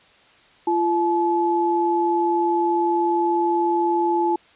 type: tone pair together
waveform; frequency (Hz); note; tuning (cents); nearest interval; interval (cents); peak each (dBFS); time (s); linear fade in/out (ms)
sine; 343.2 / 859.8; F4 / A5; -30 / -40; octave + major third; 1590; -20; 0.67-4.36; 5
effects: white hiss -53 dBFS RMS until 4.55 s + resampled to 8000 Hz